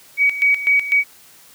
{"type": "tone with tremolo", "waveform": "sine", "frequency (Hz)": 2263, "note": "C#7", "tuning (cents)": 35, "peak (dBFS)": -11, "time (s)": [0.17, 1.04], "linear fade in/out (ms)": 50, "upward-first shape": "square", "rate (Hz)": 4, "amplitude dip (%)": 75, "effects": ["white hiss -47 dBFS RMS until 1.54 s", "high-pass 60 Hz 12 dB/octave"]}